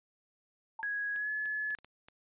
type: tone with exponential decay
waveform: sine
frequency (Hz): 892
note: A5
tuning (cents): +23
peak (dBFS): -35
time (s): 0.79-0.88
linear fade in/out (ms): 5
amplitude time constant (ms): 19
type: tone with pitch glide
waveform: sine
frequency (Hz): 1661.2 to 1711.9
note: G#6 to A6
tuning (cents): 0 to -48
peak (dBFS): -32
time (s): 0.83-1.75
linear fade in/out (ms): 0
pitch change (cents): +52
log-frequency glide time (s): 1.14-1.3
type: clicks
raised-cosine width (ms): 0.2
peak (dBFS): -34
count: 6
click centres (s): 1.161 / 1.457 / 1.706 / 1.787 / 1.846 / 2.085
effects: resampled to 8000 Hz